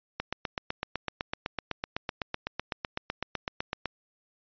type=click train; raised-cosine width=0.3 ms; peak=-14 dBFS; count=30; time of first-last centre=0.2-3.857 s; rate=7.93 Hz; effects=resampled to 11025 Hz